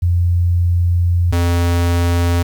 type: tone pair in turn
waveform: sine / square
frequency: 87.31 / 86.36 Hz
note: F2 / F2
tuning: 0 / -19 cents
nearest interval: unison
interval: 19 cents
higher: first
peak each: -11 / -13 dBFS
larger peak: first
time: 0.02-1.32 / 1.32-2.43 s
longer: first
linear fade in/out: 10 ms
effects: 8-bit